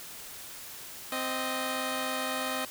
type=tone pair together; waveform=10% pulse; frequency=260.4 / 622.3 Hz; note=C4 / D#5; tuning=-8 / 0 cents; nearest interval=octave + minor third; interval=1508 cents; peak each=-25 dBFS; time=1.12-2.65 s; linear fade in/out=2 ms; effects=white hiss -44 dBFS RMS until 2.7 s